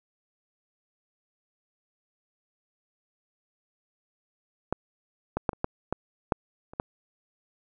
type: clicks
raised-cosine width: 1 ms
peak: -12 / -13 / -9 / -26 / -11 / -13 / -8 / -29 / -13 dBFS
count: 9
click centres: 4.726 / 5.37 / 5.492 / 5.532 / 5.644 / 5.926 / 6.322 / 6.735 / 6.799 s
effects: none